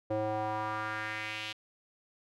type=tone with band-pass filter sweep; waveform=square; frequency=107.9 Hz; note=A2; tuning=33 cents flat; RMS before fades=-35 dBFS; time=0.1-1.53 s; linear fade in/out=10 ms; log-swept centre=510 to 3200 Hz; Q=2.5; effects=none